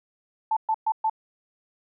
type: tone bursts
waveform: sine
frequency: 880 Hz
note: A5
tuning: in tune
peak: -20 dBFS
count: 4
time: 0.51-1.098 s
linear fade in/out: 5 ms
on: 57 ms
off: 120 ms
effects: none